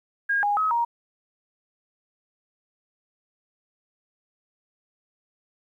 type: tone with pitch steps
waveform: sine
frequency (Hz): 1626 / 821 / 1276 / 940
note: G#6 / G#5 / D#6 / A#5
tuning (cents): -37 / -20 / +43 / +14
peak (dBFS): -20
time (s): 0.29-0.85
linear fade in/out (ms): 10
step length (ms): 140
effects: 10-bit